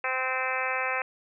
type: harmonic tone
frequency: 259 Hz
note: C4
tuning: 17 cents flat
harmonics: 2 / 3 / 4 / 5 / 6 / 7 / 8 / 9 / 10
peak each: -35 / -35 / -35 / -35 / -35 / -35 / -35 / -35 / -35 dBFS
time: 0.04-1.02 s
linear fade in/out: 2 ms
effects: none